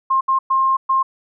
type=tone bursts at uneven times; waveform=sine; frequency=1063 Hz; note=C6; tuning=27 cents sharp; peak=-13 dBFS; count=4; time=0.1-0.21 / 0.28-0.39 / 0.5-0.77 / 0.89-1.03 s; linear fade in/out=10 ms; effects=none